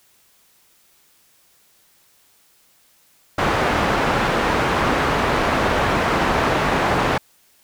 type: low-pass noise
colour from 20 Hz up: white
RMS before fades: -19 dBFS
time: 3.38-7.18 s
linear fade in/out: 5 ms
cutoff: 1300 Hz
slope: 12 dB/octave
effects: white hiss -57 dBFS RMS until 7.63 s